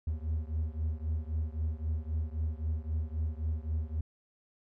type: beating tone pair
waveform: triangle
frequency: 76.8 / 80.6 Hz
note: D#2 / E2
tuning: -22 / -38 cents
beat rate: 3.8 Hz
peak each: -31 / -33 dBFS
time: 0.07-4.01 s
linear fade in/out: 5 ms
effects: none